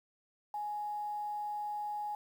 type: tone with quantisation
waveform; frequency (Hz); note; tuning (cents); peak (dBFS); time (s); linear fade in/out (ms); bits
sine; 835; G#5; +9; -35; 0.54-2.15; 2; 10
effects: none